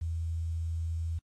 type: tone with quantisation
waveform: sine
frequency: 82.41 Hz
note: E2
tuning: in tune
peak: -30 dBFS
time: 0.01-1.19 s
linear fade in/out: 10 ms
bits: 10
effects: AAC 32 kbps